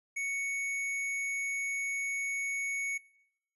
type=tone with hard clipping; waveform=sine; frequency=2222 Hz; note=C#7; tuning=4 cents sharp; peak=-34 dBFS; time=0.16-2.98 s; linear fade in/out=10 ms; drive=10 dB; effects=noise-tail reverb RT60 0.8 s tail -22 dB re dry + resampled to 32000 Hz